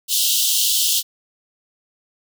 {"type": "high-pass noise", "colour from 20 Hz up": "pink", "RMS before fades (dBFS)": -18, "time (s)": [0.08, 1.03], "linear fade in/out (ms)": 50, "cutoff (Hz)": 2900, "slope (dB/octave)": 96, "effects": []}